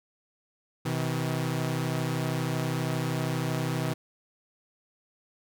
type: tone pair together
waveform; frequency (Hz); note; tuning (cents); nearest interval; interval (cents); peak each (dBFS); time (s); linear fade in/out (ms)
sawtooth; 127.37 / 160; C3 / D#3; -46 / +49; major third; 395; -26 / -26; 0.85-3.94; 10
effects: none